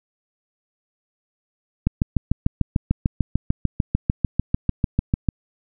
click train, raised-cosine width 5 ms, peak -5 dBFS, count 24, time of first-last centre 1.87-5.288 s, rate 6.73 Hz, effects none

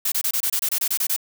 blue noise bursts, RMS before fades -22 dBFS, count 12, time 0.05-1.164 s, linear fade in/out 5 ms, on 69 ms, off 26 ms, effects none

